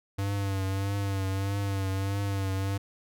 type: tone with vibrato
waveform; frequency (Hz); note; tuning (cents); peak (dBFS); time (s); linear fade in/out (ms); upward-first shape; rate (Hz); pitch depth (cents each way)
square; 98; G2; 0; -28; 0.18-2.78; 10; triangle; 1.6; 49
effects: none